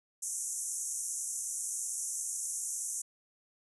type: band-pass noise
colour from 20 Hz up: pink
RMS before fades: -37 dBFS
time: 0.22-3.02 s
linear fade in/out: 10 ms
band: 6000 to 11000 Hz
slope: 96 dB/octave
effects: none